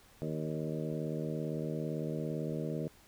harmonic tone with a mistuned harmonic, 77.78 Hz, D#2, in tune, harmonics 2 / 3 / 4 / 5 / 6 / 7 / 8, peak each -37 / -41 / -42 / -43 / -42 / -46 / -46 dBFS, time 0.22-2.88 s, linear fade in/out 0 ms, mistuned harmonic 7, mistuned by +32 cents, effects pink hiss -61 dBFS RMS until 3.07 s

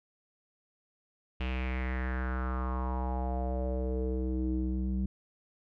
square tone with low-pass filter sweep, 63.8 Hz, C2, 43 cents flat, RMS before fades -32 dBFS, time 1.4-5.06 s, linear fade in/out 5 ms, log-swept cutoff 2800 to 220 Hz, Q 4.7, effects none

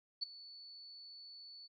sine tone with ADSR envelope, 4457 Hz, C#8, 9 cents sharp, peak -32 dBFS, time 0.21-1.68 s, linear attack 21 ms, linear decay 9 ms, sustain -19 dB, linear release 27 ms, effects none

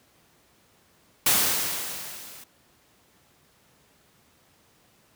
white noise with level ramp, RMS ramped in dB -19 to -46 dBFS, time 1.26-2.44 s, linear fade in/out 5 ms, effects pink hiss -61 dBFS RMS until 5.15 s + high-pass 80 Hz 12 dB/octave

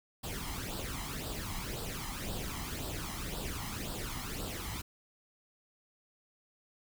pink noise with flanger, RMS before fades -39 dBFS, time 0.23-4.82 s, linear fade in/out 10 ms, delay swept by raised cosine 0.23 to 1 ms, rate 1.9 Hz, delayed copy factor +0.65, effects none

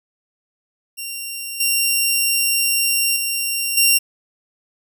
10% pulse tone with level steps, 2764 Hz, F7, 19 cents flat, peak -18 / -7 / -11 / -3 dBFS, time 0.97-3.99 s, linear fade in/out 20 ms, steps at 1.6 / 3.16 / 3.77 s, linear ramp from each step 5 ms, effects none

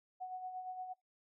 sine tone with tremolo, 740 Hz, F#5, in tune, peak -39 dBFS, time 0.2-0.94 s, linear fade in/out 20 ms, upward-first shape sine, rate 8.6 Hz, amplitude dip 50%, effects noise-tail reverb RT60 0.2 s tail -25 dB re dry

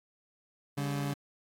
30% pulse tone pair together, 142.06 / 200.9 Hz, C#3 / G3, +43 / +43 cents, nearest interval tritone, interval 600 cents, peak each -29 / -37 dBFS, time 0.77-1.14 s, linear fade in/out 10 ms, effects AAC 48 kbps

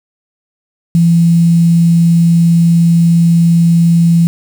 sine tone with quantisation, 168.6 Hz, E3, 39 cents sharp, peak -5 dBFS, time 0.95-4.27 s, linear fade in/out 0 ms, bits 5, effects none

